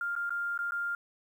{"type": "tone with dropouts", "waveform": "sine", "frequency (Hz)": 1400, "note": "F6", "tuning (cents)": 4, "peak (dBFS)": -30, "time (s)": [0.01, 0.95], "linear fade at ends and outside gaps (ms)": 2, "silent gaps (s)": [[0.153, 0.162], [0.295, 0.305], [0.577, 0.589], [0.709, 0.72]], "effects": ["10-bit"]}